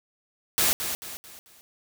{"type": "noise with echo", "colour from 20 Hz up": "white", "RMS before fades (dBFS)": -22, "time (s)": [0.58, 0.73], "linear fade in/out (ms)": 0, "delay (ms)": 220, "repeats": 4, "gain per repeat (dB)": -8, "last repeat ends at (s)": 1.61, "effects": []}